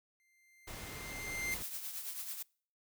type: tone with exponential growth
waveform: 45% pulse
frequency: 2093 Hz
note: C7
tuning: in tune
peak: -33 dBFS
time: 0.2-1.54 s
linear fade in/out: 0 ms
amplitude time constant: 290 ms
type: noise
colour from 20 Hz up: pink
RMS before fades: -46 dBFS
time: 0.67-1.63 s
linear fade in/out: 10 ms
type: noise with tremolo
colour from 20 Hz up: blue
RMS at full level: -40 dBFS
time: 1.51-2.43 s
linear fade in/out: 10 ms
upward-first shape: triangle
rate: 9.1 Hz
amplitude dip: 60%
effects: noise-tail reverb RT60 0.5 s tail -26 dB re dry